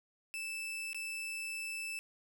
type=tone with dropouts; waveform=40% pulse; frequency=2637 Hz; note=E7; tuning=in tune; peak=-37 dBFS; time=0.34-1.99 s; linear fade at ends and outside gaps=0 ms; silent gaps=0.931-0.946 s; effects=none